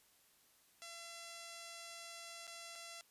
5% pulse tone with dropouts, 677 Hz, E5, 46 cents sharp, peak -38 dBFS, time 0.82-3.01 s, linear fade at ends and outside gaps 0 ms, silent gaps 2.469-2.477 / 2.754-2.758 s, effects white hiss -70 dBFS RMS until 3.1 s + resampled to 32000 Hz

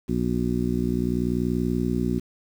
harmonic tone, 60.5 Hz, B1, 35 cents flat, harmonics 1 / 2 / 3 / 4 / 5 / 6, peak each -31 / -31 / -27 / -26 / -32 / -30 dBFS, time 0.08-2.2 s, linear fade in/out 20 ms, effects 8-bit

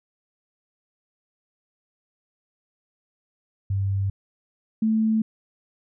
sine tone pair in turn, 98 / 220 Hz, G2 / A3, 0 / 0 cents, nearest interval octave + major second, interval 1400 cents, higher second, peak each -21 / -18 dBFS, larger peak second, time 3.7-4.1 / 4.82-5.22 s, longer neither, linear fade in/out 5 ms, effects none

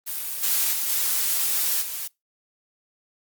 blue noise with level steps, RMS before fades -30 / -22 / -26 / -23 / -31 dBFS, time 0.06-2.08 s, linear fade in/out 20 ms, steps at 0.42 / 0.72 / 0.88 / 1.81 s, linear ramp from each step 20 ms, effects noise-tail reverb RT60 0.2 s tail -23 dB re dry + Opus 32 kbps

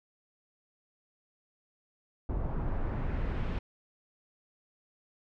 brown noise with low-pass filter sweep, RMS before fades -32 dBFS, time 2.29-3.59 s, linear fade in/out 5 ms, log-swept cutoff 900 to 3000 Hz, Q 1.1, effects none

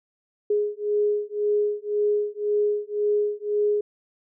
sine beating tone pair, 415.3 / 417.2 Hz, G#4 / G#4, 0 / +8 cents, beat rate 1.9 Hz, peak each -24 dBFS, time 0.5-3.81 s, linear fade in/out 5 ms, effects none

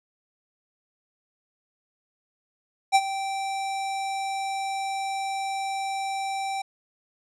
square tone with ADSR envelope, 780 Hz, G5, 9 cents flat, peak -14 dBFS, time 2.92-6.62 s, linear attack 33 ms, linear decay 49 ms, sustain -14 dB, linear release 7 ms, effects resampled to 22050 Hz

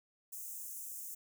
white high-pass noise, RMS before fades -45 dBFS, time 0.32-1.15 s, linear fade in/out 10 ms, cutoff 6400 Hz, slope 48 dB/octave, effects none

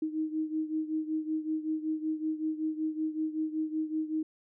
sine beating tone pair, 311.7 / 317 Hz, D#4 / D#4, +3 / +32 cents, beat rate 5.3 Hz, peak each -31 / -35 dBFS, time 0.02-4.23 s, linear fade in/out 5 ms, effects none

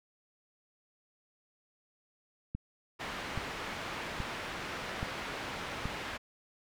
click train, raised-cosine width 5 ms, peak -23 dBFS, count 5, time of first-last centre 2.55-5.856 s, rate 1.21 Hz
white low-pass noise, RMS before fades -40 dBFS, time 2.99-6.18 s, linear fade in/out 20 ms, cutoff 2200 Hz, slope 12 dB/octave
effects none

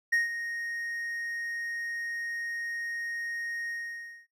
triangle tone with ADSR envelope, 1864.7 Hz, A#6, in tune, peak -20 dBFS, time 0.12-4.27 s, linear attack 11 ms, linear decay 150 ms, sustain -11 dB, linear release 580 ms, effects noise-tail reverb RT60 0.2 s tail -21 dB re dry

